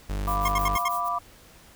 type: tone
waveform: 40% pulse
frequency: 49.78 Hz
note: G1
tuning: 27 cents sharp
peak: -26 dBFS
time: 0.09-0.77 s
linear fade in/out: 10 ms
type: chord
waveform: sine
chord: B diminished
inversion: second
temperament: equal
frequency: 698.5 / 987.8 / 1174.7 Hz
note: F5 / B5 / D6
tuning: 0 / 0 / 0 cents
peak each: -31 / -30 / -27 dBFS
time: 0.27-1.19 s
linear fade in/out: 10 ms
type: noise with tremolo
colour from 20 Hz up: violet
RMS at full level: -37 dBFS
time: 0.27-1.09 s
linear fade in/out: 10 ms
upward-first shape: sine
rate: 6.3 Hz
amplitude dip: 100%
type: tone bursts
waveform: 25% pulse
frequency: 1071 Hz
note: C6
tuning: 40 cents sharp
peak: -20 dBFS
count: 5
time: 0.45-0.884 s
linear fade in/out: 5 ms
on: 34 ms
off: 66 ms
effects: pink hiss -52 dBFS RMS until 1.75 s